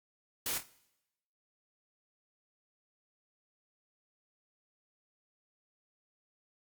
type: noise with echo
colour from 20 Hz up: white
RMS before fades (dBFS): -35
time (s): 0.46-0.58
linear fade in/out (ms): 2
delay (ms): 26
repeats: 3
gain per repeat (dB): -9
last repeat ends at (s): 0.658
effects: noise-tail reverb RT60 0.9 s tail -20 dB re dry + Opus 48 kbps